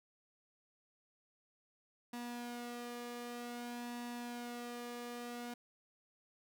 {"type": "tone with flanger", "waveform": "sawtooth", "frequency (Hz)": 240.7, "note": "B3", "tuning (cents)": -44, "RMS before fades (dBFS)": -45, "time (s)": [2.13, 5.54], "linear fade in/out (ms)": 5, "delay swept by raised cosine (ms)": [1.1, 1.73], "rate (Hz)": 0.53, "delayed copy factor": 0.5, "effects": []}